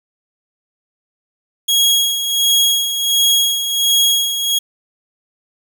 sawtooth tone with tremolo, 3305 Hz, G#7, 9 cents flat, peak -7 dBFS, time 1.68-4.59 s, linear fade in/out 10 ms, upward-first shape sine, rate 1.4 Hz, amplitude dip 60%, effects 7-bit

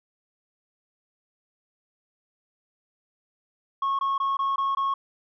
sine tone bursts, 1095 Hz, C#6, 22 cents flat, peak -20 dBFS, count 6, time 3.82-4.94 s, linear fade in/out 5 ms, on 170 ms, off 20 ms, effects tanh soft clip ceiling -21 dBFS

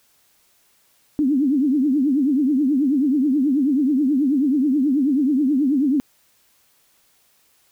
sine tone with vibrato, 277.8 Hz, C#4, 4 cents sharp, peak -15 dBFS, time 1.19-6 s, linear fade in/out 0 ms, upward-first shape triangle, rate 9.3 Hz, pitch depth 220 cents each way, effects white hiss -60 dBFS RMS until 7.71 s

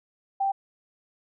sine tone, 784 Hz, G5, in tune, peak -22 dBFS, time 0.4-0.52 s, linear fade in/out 10 ms, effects none

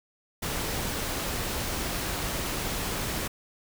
pink noise, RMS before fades -31 dBFS, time 0.42-3.28 s, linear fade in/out 10 ms, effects none

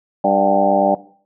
harmonic tone with a mistuned harmonic, 98.6 Hz, G2, 11 cents sharp, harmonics 2 / 3 / 4 / 5 / 6 / 7 / 8 / 9, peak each -22 / -22 / -27 / -26 / -16 / -21 / -17 / -27 dBFS, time 0.24-0.95 s, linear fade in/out 5 ms, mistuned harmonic 7, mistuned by +73 cents, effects noise-tail reverb RT60 0.5 s tail -18 dB re dry

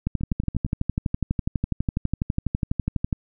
two click trains, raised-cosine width 5 ms, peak -21 / -10 dBFS, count 5 / 38, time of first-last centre 0.21-0.662 / 0.07-3.128 s, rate 8.84 / 12.1 Hz, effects none

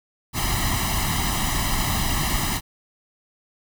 pink noise with comb filter, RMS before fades -23 dBFS, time 0.33-2.61 s, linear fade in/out 50 ms, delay 1 ms, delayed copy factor +0.85, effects none

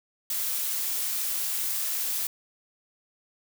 blue noise, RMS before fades -29 dBFS, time 0.3-2.27 s, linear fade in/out 2 ms, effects none

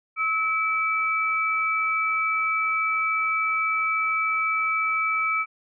sine tone pair together, 1296.6 / 2307 Hz, E6 / D7, -29 / -31 cents, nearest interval minor seventh, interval 998 cents, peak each -24 dBFS, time 0.16-5.46 s, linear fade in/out 50 ms, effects none

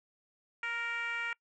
sine tone with frequency modulation, 1864.7 Hz, A#6, in tune, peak -32 dBFS, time 0.63-1.33 s, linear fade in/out 2 ms, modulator 463 Hz, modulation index 1.5, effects noise-tail reverb RT60 0.1 s tail -26 dB re dry + tanh soft clip ceiling -29 dBFS

